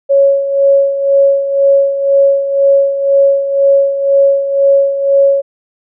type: tone with tremolo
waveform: sine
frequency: 554 Hz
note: C#5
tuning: 1 cent flat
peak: -4 dBFS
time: 0.09-5.42 s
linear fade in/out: 20 ms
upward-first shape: sine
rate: 2 Hz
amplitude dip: 65%
effects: none